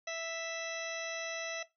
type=harmonic tone; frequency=659.3 Hz; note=E5; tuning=in tune; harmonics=1 / 2 / 3 / 4 / 5 / 6 / 8 / 9; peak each=-39 / -48 / -43 / -45 / -51 / -48 / -51 / -46 dBFS; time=0.07-1.63 s; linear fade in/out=5 ms; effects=noise-tail reverb RT60 0.2 s tail -17 dB re dry